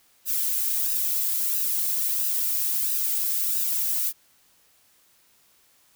violet noise with flanger, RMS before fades -25 dBFS, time 0.25-4.13 s, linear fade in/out 50 ms, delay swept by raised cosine 0.9 to 2.2 ms, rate 1.5 Hz, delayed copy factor -0.6, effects white hiss -61 dBFS RMS until 5.95 s

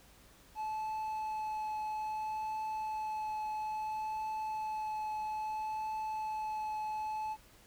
triangle tone with vibrato, 864 Hz, A5, 32 cents flat, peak -33 dBFS, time 0.55-7.37 s, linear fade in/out 50 ms, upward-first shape triangle, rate 0.6 Hz, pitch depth 12 cents each way, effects added 50 Hz sine -67 dBFS peak until 7.66 s + pink hiss -61 dBFS RMS until 7.66 s

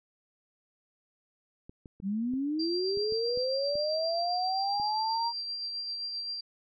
clicks, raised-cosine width 3 ms, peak -33 dBFS, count 9, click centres 1.695 / 1.858 / 2.001 / 2.337 / 2.973 / 3.123 / 3.374 / 3.755 / 4.799 s
sine linear sweep, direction up, 185 to 946 Hz, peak -28 dBFS, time 2.02-5.33 s, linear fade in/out 50 ms
sine tone with tremolo, 4724 Hz, D8, 9 cents sharp, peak -32 dBFS, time 2.59-6.41 s, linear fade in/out 10 ms, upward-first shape sine, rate 7.6 Hz, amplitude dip 30%
effects none

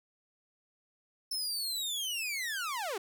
sawtooth linear sweep, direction down, 5320 to 350 Hz, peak -30 dBFS, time 1.31-2.98 s, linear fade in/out 5 ms, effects none

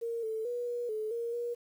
sine tone with pitch steps, 464.3 / 441.1 / 484.3 / 481.2 / 432 / 467.6 / 476.4 Hz, A#4 / A4 / B4 / B4 / A4 / A#4 / A#4, -7 / +4 / -34 / -45 / -32 / +5 / +38 cents, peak -32 dBFS, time 0.01-1.55 s, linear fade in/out 20 ms, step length 220 ms, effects 10-bit

